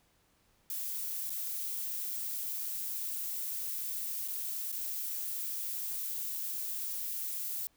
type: noise with dropouts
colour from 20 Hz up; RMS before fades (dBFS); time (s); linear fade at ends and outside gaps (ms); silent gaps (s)
violet; -37; 0.7-7.67; 1; 1.296-1.303 / 4.278-4.283 / 4.718-4.725
effects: pink hiss -70 dBFS RMS until 7.76 s